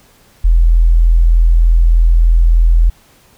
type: tone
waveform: sine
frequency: 41.65 Hz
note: E1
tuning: 19 cents sharp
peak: -5 dBFS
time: 0.44-2.9 s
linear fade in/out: 10 ms
effects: pink hiss -48 dBFS RMS until 3.37 s